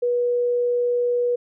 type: tone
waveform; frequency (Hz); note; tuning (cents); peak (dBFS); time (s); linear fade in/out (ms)
sine; 485.6; B4; -29; -18; 0.02-1.36; 10
effects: none